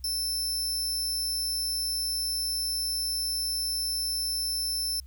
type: tone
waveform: sawtooth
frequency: 5310 Hz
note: E8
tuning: 12 cents sharp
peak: -25 dBFS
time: 0.04-5 s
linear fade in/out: 2 ms
effects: added 65 Hz sine -43 dBFS peak until 5.06 s + white hiss -68 dBFS RMS until 5.06 s